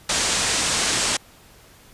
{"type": "low-pass noise", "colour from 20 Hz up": "white", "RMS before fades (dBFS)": -22, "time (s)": [0.09, 1.17], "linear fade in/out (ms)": 5, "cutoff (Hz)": 8800, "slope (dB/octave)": 48, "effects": ["pink hiss -50 dBFS RMS until 1.93 s", "resampled to 32000 Hz"]}